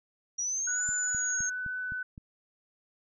sine linear two-way sweep, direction up then down, 5720 to 7140 to 6440 Hz, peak -29 dBFS, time 0.38-1.5 s, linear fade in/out 10 ms, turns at 0.88 s
sine tone with pitch glide, 1480 to 1500.7 Hz, F#6 to F#6, 0 to +24 cents, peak -32 dBFS, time 0.67-2.03 s, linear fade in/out 5 ms, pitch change +24 cents, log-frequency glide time 0.84-1.7 s
click train, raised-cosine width 5 ms, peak -32 dBFS, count 6, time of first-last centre 0.89-2.179 s, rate 3.88 Hz
effects none

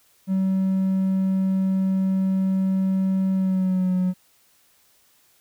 triangle tone with pitch glide, 190.3 to 183.29 Hz, F#3 to F#3, +49 to -16 cents, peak -16 dBFS, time 0.27-4.14 s, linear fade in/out 50 ms, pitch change -65 cents, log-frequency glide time 3.33-3.94 s, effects tanh soft clip ceiling -12 dBFS + white hiss -60 dBFS RMS until 5.4 s

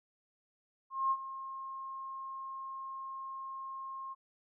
sine tone with ADSR envelope, 1070 Hz, C6, 38 cents sharp, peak -26 dBFS, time 0.9-4.15 s, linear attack 210 ms, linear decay 54 ms, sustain -14 dB, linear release 28 ms, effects none

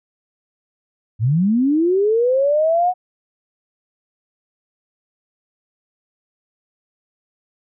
sine linear sweep, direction up, 99.8 to 740 Hz, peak -13 dBFS, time 1.19-2.94 s, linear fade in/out 50 ms, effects none

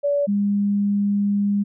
sine tone pair in turn, 573 / 202.6 Hz, D5 / G#3, -43 / -43 cents, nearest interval octave + tritone, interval 1800 cents, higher first, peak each -17 dBFS, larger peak neither, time 0.03-0.27 / 0.27-1.64 s, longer second, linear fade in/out 20 ms, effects none

